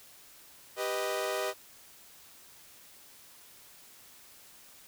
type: chord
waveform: sawtooth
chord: G augmented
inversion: none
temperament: equal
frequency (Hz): 392 / 493.9 / 622.3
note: G4 / B4 / D#5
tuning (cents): 0 / 0 / 0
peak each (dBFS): -32 / -32 / -30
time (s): 0.76-1.54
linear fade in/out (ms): 50
effects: white hiss -55 dBFS RMS until 4.87 s